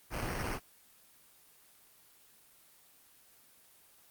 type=noise with sample-and-hold; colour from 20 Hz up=pink; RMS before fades=-36 dBFS; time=0.1-0.6 s; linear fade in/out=50 ms; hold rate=3675 Hz; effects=white hiss -62 dBFS RMS until 4.1 s + Opus 24 kbps